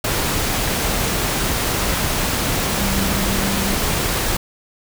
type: tone in noise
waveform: sine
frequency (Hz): 196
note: G3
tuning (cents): 0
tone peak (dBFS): -23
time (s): 2.78-3.75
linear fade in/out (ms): 5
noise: pink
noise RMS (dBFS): -20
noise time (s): 0.04-4.37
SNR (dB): -6
effects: none